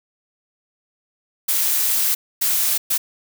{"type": "noise bursts at uneven times", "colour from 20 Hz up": "blue", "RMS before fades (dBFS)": -19, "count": 3, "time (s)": [[1.48, 2.15], [2.41, 2.78], [2.9, 2.98]], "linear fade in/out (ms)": 10, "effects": []}